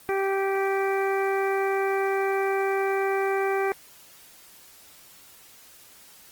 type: harmonic tone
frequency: 390 Hz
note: G4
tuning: 9 cents flat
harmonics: 1 / 2 / 3 / 4 / 5 / 6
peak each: -24 / -29 / -34 / -34 / -36 / -36 dBFS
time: 0.09-3.72 s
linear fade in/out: 0 ms
effects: white hiss -51 dBFS RMS until 6.31 s + Opus 24 kbps